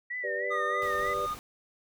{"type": "tone with vibrato", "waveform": "sine", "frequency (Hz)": 1906, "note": "A#6", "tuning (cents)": 38, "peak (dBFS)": -32, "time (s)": [0.1, 1.14], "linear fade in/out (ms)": 10, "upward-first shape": "sine", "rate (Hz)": 3.2, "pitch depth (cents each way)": 89}
{"type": "chord", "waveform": "sine", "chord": "G major", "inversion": "none", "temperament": "equal", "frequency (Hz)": [392, 493.9, 587.3], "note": ["G4", "B4", "D5"], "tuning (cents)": [0, 0, 0], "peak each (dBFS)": [-37, -35, -35], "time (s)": [0.23, 1.27], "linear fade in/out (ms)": 20}
{"type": "tone", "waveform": "triangle", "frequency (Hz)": 1225, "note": "D#6", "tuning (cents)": -27, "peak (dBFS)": -28, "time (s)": [0.5, 1.35], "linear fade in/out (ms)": 20}
{"type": "noise", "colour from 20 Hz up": "pink", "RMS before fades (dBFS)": -45, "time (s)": [0.82, 1.39], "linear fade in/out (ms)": 0}
{"effects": []}